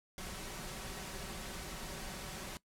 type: noise with comb filter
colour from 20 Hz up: pink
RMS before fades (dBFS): -44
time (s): 0.18-2.57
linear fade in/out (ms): 0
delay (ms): 5.3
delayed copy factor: +0.5
effects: noise-tail reverb RT60 0.1 s tail -19 dB re dry + low-pass 12000 Hz 12 dB/octave